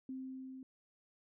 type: tone with level ramp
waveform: sine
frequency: 261.6 Hz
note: C4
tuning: in tune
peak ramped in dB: -40 to -47 dBFS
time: 0.09-0.63 s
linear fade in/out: 2 ms
effects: none